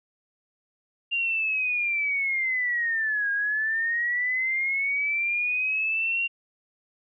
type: linear two-way sweep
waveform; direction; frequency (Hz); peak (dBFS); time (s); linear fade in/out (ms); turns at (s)
sine; down then up; 2794 to 1622 to 2770; -23; 1.11-6.28; 20; 3.31
effects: none